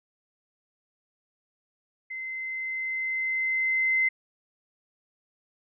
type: tone with level ramp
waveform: sine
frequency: 2064 Hz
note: C7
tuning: 24 cents flat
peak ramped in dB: -33 to -20 dBFS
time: 2.1-4.09 s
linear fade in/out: 10 ms
effects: none